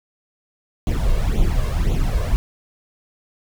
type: noise with flanger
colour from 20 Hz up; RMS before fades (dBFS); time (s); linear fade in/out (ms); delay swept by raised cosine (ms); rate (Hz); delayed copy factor
brown; -18; 0.87-2.36; 0; 0.29 to 1.89; 1.9; +0.75
effects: none